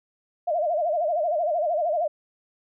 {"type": "tone with vibrato", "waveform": "sine", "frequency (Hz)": 650, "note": "E5", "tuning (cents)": -24, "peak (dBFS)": -21, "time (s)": [0.47, 2.08], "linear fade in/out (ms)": 10, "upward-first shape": "sine", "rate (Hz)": 13, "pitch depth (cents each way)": 160, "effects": []}